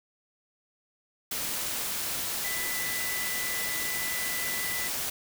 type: tone in noise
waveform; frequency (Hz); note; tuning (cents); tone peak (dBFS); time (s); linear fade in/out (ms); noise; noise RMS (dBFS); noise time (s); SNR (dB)
sine; 1991; B6; +14; -34; 2.44-4.88; 5; white; -32; 1.31-5.1; -5
effects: none